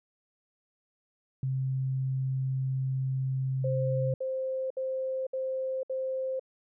sine tone, 132.1 Hz, C3, 17 cents sharp, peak -27 dBFS, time 1.43-4.14 s, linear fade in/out 2 ms
sine tone bursts, 524 Hz, C5, 2 cents sharp, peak -29 dBFS, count 5, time 3.64-6.396 s, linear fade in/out 5 ms, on 500 ms, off 64 ms
effects none

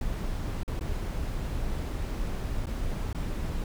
brown noise with dropouts, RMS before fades -31 dBFS, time 0.01-3.64 s, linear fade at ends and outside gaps 2 ms, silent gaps 0.633-0.678 / 0.794-0.809 / 2.658-2.668 / 3.129-3.147 s, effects none

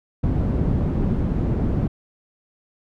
white low-pass noise, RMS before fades -21 dBFS, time 0.23-1.88 s, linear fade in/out 10 ms, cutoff 180 Hz, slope 12 dB/octave, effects none

